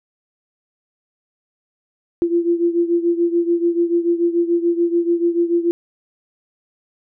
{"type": "beating tone pair", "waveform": "sine", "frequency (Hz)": [340.6, 347.5], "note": ["F4", "F4"], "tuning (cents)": [-43, -9], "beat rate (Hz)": 6.9, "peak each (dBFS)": [-16, -20], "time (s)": [2.22, 5.71], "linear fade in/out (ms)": 0, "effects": []}